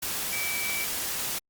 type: tone in noise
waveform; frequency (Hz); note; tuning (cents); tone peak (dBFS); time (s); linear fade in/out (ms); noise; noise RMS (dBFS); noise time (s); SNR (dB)
sine; 2307; D7; -31; -31; 0.32-0.85; 10; white; -31; 0.02-1.39; -3
effects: Opus 48 kbps